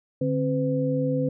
sine tone cluster, 146.5 / 265.8 / 505 Hz, D3 / C4 / B4, -4 / +27 / +39 cents, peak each -26 / -26 / -26 dBFS, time 0.21-1.29 s, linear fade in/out 5 ms, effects none

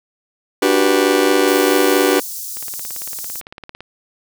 40% pulse chord, G major seventh, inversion second, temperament just, 294 / 367.5 / 392 / 490 Hz, D4 / F#4 / G4 / B4, +2 / -12 / 0 / -14 cents, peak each -17 dBFS, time 0.62-2.2 s, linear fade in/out 5 ms
white high-pass noise, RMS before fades -28 dBFS, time 1.47-3.41 s, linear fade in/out 10 ms, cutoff 5200 Hz, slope 24 dB/octave
click train, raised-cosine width 0.3 ms, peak -18 dBFS, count 23, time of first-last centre 2.57-3.806 s, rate 17.8 Hz
effects none

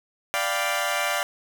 15% pulse chord, G dominant seventh, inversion second, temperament equal, 587.3 / 698.5 / 784 / 987.8 Hz, D5 / F5 / G5 / B5, 0 / 0 / 0 / 0 cents, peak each -21 / -21 / -24 / -27 dBFS, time 0.34-1.23 s, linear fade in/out 0 ms, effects none

